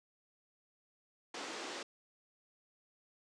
pink band-pass noise, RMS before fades -44 dBFS, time 1.34-1.83 s, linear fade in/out 5 ms, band 290 to 7000 Hz, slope 24 dB/octave, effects resampled to 22050 Hz

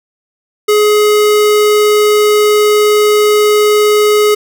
square tone, 420.5 Hz, G#4, 22 cents sharp, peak -7 dBFS, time 0.68-4.35 s, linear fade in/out 10 ms, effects none

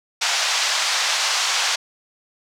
white band-pass noise, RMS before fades -21 dBFS, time 0.21-1.76 s, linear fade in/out 10 ms, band 690 to 6300 Hz, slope 24 dB/octave, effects none

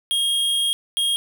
square tone pair in turn, 3253 / 3253 Hz, G#7 / G#7, -37 / -37 cents, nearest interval unison, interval 0 cents, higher neither, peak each -19 dBFS, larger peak neither, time 0.11-0.73 / 0.97-1.16 s, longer first, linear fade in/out 0 ms, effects none

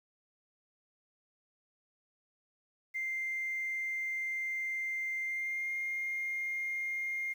sine tone with pitch glide, 2093 to 2119 Hz, C7 to C7, 0 to +21 cents, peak -32 dBFS, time 2.94-7.34 s, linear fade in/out 20 ms, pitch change +21 cents, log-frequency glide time 5.22-5.71 s, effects tanh soft clip ceiling -28 dBFS + 10-bit

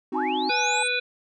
triangle chord, C diminished, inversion none, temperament equal, 261.6 / 311.1 / 370 Hz, C4 / Eb4 / Gb4, 0 / 0 / 0 cents, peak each -29 dBFS, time 0.12-0.5 s, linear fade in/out 5 ms
sine linear sweep, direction up, 784 to 8770 Hz, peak -31 dBFS, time 0.14-0.88 s, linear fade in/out 5 ms
sine tone with vibrato, 842 Hz, G#5, 24 cents sharp, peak -25 dBFS, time 0.15-0.83 s, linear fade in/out 5 ms, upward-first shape square, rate 5.1 Hz, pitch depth 13 cents each way
harmonic tone, 493.9 Hz, B4, in tune, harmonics 1 / 3 / 5 / 7 / 8, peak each -31 / -29 / -25 / -35 / -31 dBFS, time 0.49-1 s, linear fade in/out 10 ms
effects none

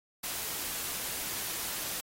white noise, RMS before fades -36 dBFS, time 0.23-2.01 s, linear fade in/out 10 ms, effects AAC 48 kbps

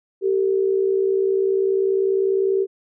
sine tone pair together, 387.4 / 447.5 Hz, G4 / A4, -20 / +29 cents, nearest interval major second, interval 249 cents, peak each -17 / -24 dBFS, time 0.21-2.67 s, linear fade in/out 50 ms, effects none

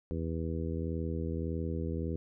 harmonic tone, 81.7 Hz, E2, 15 cents flat, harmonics 1 / 2 / 3 / 4 / 5 / 6, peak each -35 / -38 / -40 / -41 / -42 / -43 dBFS, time 0.11-2.16 s, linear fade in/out 0 ms, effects none

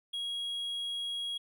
triangle tone, 3300 Hz, G#7, 12 cents flat, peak -32 dBFS, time 0.13-1.38 s, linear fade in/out 10 ms, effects none

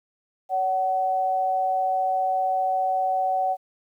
sine tone pair together, 566 / 752.5 Hz, C#5 / F#5, +36 / +29 cents, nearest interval perfect fourth, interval 493 cents, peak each -29 / -21 dBFS, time 0.49-3.57 s, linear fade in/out 50 ms, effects 10-bit

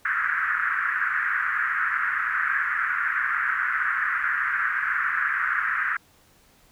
white band-pass noise, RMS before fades -25 dBFS, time 0.05-5.97 s, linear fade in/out 5 ms, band 1300 to 1800 Hz, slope 48 dB/octave, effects pink hiss -58 dBFS RMS until 6.71 s

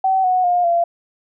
sine tone with pitch steps, 763 / 736.2 / 710.3 / 685.3 Hz, G5 / F#5 / F5 / F5, -47 / -9 / +29 / -33 cents, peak -13 dBFS, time 0.04-0.84 s, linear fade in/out 5 ms, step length 200 ms, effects none

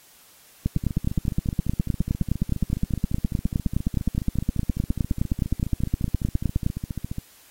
two click trains, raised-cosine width 5 ms, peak -9 / -16 dBFS, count 59 / 94, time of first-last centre 0.66-6.664 / 0.77-7.184 s, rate 9.66 / 14.5 Hz, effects white hiss -53 dBFS RMS until 7.5 s + AAC 48 kbps

